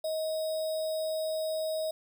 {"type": "tone with sample-and-hold", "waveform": "sine", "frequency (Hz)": 632, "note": "D#5", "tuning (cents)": 27, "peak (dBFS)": -29, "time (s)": [0.04, 1.91], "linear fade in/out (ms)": 5, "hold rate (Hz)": 4410, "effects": []}